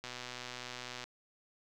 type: click train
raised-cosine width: 0.2 ms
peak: -25 dBFS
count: 125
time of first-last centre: 0.04-1.04 s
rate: 124 Hz
effects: none